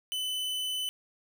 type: tone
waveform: 45% pulse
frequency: 3013 Hz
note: F#7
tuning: 31 cents sharp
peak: -30 dBFS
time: 0.12-0.89 s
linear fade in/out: 0 ms
effects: none